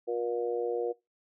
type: harmonic tone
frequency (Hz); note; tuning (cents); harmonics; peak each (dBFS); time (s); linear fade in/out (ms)
119; A#2; +36; 3 / 4 / 5 / 6; -34 / -30 / -42 / -41; 0.07-0.93; 20
effects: noise-tail reverb RT60 0.2 s tail -21 dB re dry